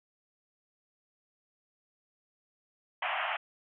pink band-pass noise, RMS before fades -33 dBFS, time 3.02-3.37 s, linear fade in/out 5 ms, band 630 to 3100 Hz, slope 96 dB/octave, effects none

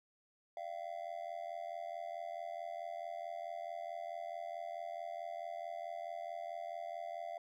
triangle tone with amplitude modulation, 682 Hz, F5, 41 cents flat, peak -35 dBFS, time 0.57-7.38 s, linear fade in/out 2 ms, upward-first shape sine, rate 84.6 Hz, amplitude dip 95%, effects none

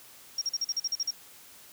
sine tone bursts, 5588 Hz, F8, in tune, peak -26 dBFS, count 10, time 0.38-1.108 s, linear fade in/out 5 ms, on 35 ms, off 42 ms, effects white hiss -52 dBFS RMS until 1.72 s + high-pass 60 Hz 12 dB/octave

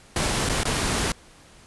pink noise with dropouts, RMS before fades -24 dBFS, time 0.16-1.12 s, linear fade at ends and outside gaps 2 ms, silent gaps 0.49-0.495 / 0.634-0.653 s, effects pink hiss -51 dBFS RMS until 1.66 s + resampled to 24000 Hz

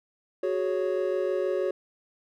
triangle chord, F# suspended second, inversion none, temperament just, 370 / 416.2 / 555 Hz, F#4 / G#4 / C#5, 0 / +4 / +2 cents, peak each -26 / -29 / -27 dBFS, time 0.43-1.71 s, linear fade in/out 5 ms, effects none

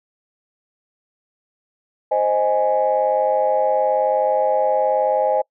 sine chord, Ab major, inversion first, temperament equal, 523.3 / 622.3 / 830.6 Hz, C5 / Eb5 / Ab5, 0 / 0 / 0 cents, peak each -19 dBFS, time 2.11-5.42 s, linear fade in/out 10 ms, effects noise-tail reverb RT60 0.1 s tail -26 dB re dry + tanh soft clip ceiling -7 dBFS

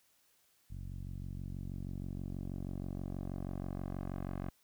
10% pulse tone with low-pass filter sweep, 46.24 Hz, F#1, in tune, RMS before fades -41 dBFS, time 0.7-4.5 s, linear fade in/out 10 ms, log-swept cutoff 110 to 1500 Hz, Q 0.71, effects white hiss -71 dBFS RMS until 4.63 s

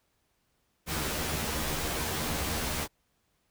pink noise with comb filter, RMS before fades -32 dBFS, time 0.86-2.88 s, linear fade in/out 50 ms, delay 13 ms, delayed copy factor +0.85, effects pink hiss -74 dBFS RMS until 3.5 s

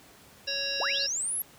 harmonic tone, 554.4 Hz, C#5, in tune, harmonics 1 / 3 / 5 / 7 / 9 / 10, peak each -39 / -38 / -35 / -36 / -37 / -33 dBFS, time 0.47-1.07 s, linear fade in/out 10 ms
sine linear sweep, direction up, 426.9 to 11670 Hz, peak -28 dBFS, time 0.8-1.42 s, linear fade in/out 2 ms
effects pink hiss -54 dBFS RMS until 1.58 s + high-pass 80 Hz 12 dB/octave

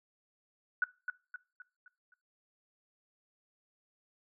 sine tone with echo, 1478 Hz, F#6, 2 cents flat, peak -25 dBFS, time 0.82-0.84 s, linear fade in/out 2 ms, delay 260 ms, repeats 5, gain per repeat -7 dB, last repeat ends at 2.14 s, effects noise-tail reverb RT60 0.3 s tail -20 dB re dry

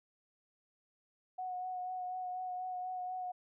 sine tone with vibrato, 734 Hz, F#5, 14 cents flat, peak -37 dBFS, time 1.38-3.32 s, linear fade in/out 10 ms, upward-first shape sine, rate 4.1 Hz, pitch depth 19 cents each way, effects none

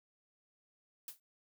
blue noise with exponential decay, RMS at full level -41 dBFS, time 1.08-1.2 s, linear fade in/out 2 ms, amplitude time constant 26 ms, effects none

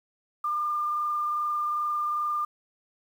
sine tone with frequency modulation, 1200 Hz, D6, 37 cents sharp, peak -25 dBFS, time 0.44-2.45 s, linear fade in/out 5 ms, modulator 22.5 Hz, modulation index 0.51, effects 9-bit

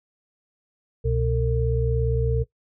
sine tone cluster, 65.2 / 122.6 / 453.7 Hz, C2 / B2 / A#4, -5 / -12 / -47 cents, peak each -24 dBFS, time 1.04-2.44 s, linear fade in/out 20 ms, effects noise-tail reverb RT60 0.1 s tail -17 dB re dry

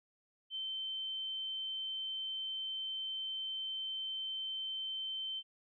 sine tone, 3095 Hz, G7, 23 cents flat, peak -37 dBFS, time 0.5-5.43 s, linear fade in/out 50 ms, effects none

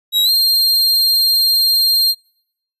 45% pulse tone with pitch glide, 3847 to 4195 Hz, B7 to C8, -46 to +4 cents, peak -10 dBFS, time 0.12-2.15 s, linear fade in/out 50 ms, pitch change +150 cents, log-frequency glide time 0.24-0.3 s, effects noise-tail reverb RT60 0.7 s tail -26 dB re dry + resampled to 32000 Hz

